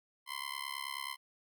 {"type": "tone with amplitude modulation", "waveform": "15% pulse", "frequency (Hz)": 1034, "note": "C6", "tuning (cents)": -21, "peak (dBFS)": -28, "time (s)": [0.26, 1.17], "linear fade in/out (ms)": 50, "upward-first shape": "sine", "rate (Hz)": 69.4, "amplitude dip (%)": 100, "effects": []}